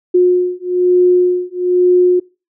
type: beating tone pair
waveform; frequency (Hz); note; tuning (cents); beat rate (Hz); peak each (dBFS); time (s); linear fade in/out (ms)
sine; 359.5 / 360.6; F#4 / F#4; -50 / -45; 1.1; -12; 0.14-2.2; 10
effects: noise-tail reverb RT60 0.3 s tail -23 dB re dry